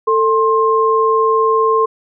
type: tone pair together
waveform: sine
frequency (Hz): 445.1 / 1059.9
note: A4 / C6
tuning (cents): +20 / +22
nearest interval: octave + minor third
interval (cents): 1502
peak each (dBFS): -13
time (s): 0.07-1.86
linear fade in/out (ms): 10
effects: none